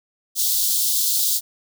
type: high-pass noise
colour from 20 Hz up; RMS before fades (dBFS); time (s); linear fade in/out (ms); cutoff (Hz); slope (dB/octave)
white; -20; 0.35-1.41; 50; 3500; 48
effects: none